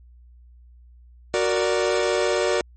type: chord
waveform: 40% pulse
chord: Gb augmented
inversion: none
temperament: equal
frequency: 370 / 466.2 / 587.3 Hz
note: Gb4 / Bb4 / D5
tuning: 0 / 0 / 0 cents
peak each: -23 dBFS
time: 1.34-2.61 s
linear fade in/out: 0 ms
effects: added 60 Hz sine -46 dBFS peak until 2.76 s + MP3 32 kbps